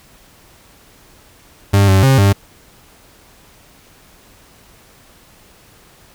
40% pulse tone with pitch steps, 99.6 / 95.8 / 134 / 99.4 Hz, G2 / G2 / C3 / G2, +28 / -39 / +42 / +25 cents, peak -7 dBFS, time 1.73-2.33 s, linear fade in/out 10 ms, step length 150 ms, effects pink hiss -47 dBFS RMS until 6.14 s

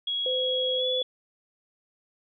sine tone with pitch glide, 3322 to 3419 Hz, G#7 to G#7, 0 to +50 cents, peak -26 dBFS, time 0.07-1.03 s, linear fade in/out 5 ms, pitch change +50 cents, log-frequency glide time 0.77-0.84 s
sine tone, 511 Hz, C5, 41 cents flat, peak -27 dBFS, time 0.26-1.02 s, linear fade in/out 2 ms
effects none

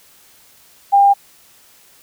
sine tone, 800 Hz, G5, 35 cents sharp, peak -7 dBFS, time 0.92-1.14 s, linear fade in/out 20 ms, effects white hiss -49 dBFS RMS until 2.02 s

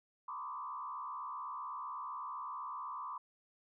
sine tone with frequency modulation, 1088 Hz, C#6, 33 cents flat, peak -40 dBFS, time 0.28-3.18 s, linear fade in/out 5 ms, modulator 67.9 Hz, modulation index 1.8, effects none

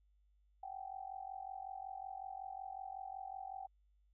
sine tone with amplitude modulation, 769 Hz, G5, 33 cents flat, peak -40 dBFS, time 0.63-3.67 s, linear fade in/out 5 ms, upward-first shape sine, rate 45.4 Hz, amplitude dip 90%, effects added 50 Hz sine -69 dBFS peak until 4.13 s

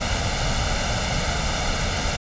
pink noise with comb filter, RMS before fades -23 dBFS, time 0-2.17 s, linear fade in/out 20 ms, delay 1.4 ms, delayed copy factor +0.65, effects resampled to 16000 Hz

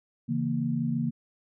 sine chord, A# diminished, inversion first, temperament equal, 138.59 / 164.81 / 233.1 Hz, C#3 / E3 / A#3, 0 / 0 / 0 cents, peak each -31 / -31 / -28 dBFS, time 0.28-1.11 s, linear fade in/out 20 ms, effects none

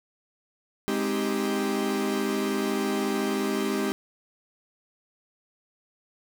45% pulse chord, Ab major seventh, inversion none, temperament equal with one note detuned, 207.7 / 261.6 / 313.3 / 392 Hz, Ab3 / C4 / Eb4 / G4, 0 / 0 / +12 / 0 cents, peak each -30 / -31 / -33 / -29 dBFS, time 0.88-3.92 s, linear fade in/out 0 ms, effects none

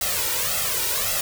white noise with flanger, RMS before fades -24 dBFS, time 0.01-1.21 s, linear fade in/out 2 ms, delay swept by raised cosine 1.5 to 2.14 ms, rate 1.8 Hz, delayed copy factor +1, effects none

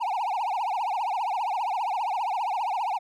triangle tone with vibrato, 837 Hz, G#5, 13 cents sharp, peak -23 dBFS, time 0-2.99 s, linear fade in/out 20 ms, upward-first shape triangle, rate 15 Hz, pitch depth 290 cents each way, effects none

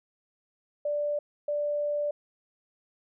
sine tone bursts at uneven times, 587.3 Hz, D5, in tune, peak -26 dBFS, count 2, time 0.85-1.19 / 1.48-2.11 s, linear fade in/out 5 ms, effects none

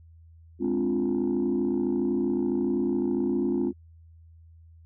sine chord, D half-diminished seventh, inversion second, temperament equal, 207.7 / 261.6 / 293.7 / 349.2 Hz, Ab3 / C4 / D4 / F4, 0 / 0 / 0 / 0 cents, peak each -29 / -26 / -31 / -26 dBFS, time 0.59-3.73 s, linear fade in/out 50 ms, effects tanh soft clip ceiling -18 dBFS + added 82 Hz sine -49 dBFS peak until 4.85 s

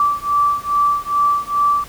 sine beating tone pair, 1161 / 1163.4 Hz, D6 / D6, -20 / -17 cents, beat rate 2.4 Hz, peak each -17 dBFS, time 0-1.84 s, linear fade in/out 2 ms, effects pink hiss -39 dBFS RMS until 1.88 s

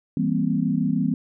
sine chord, C dominant seventh, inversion first, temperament just, 163.52 / 196.22 / 235.5 / 261.6 Hz, E3 / G3 / Bb3 / C4, -14 / +2 / +18 / 0 cents, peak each -25 dBFS, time 0.17-1.14 s, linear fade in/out 2 ms, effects none

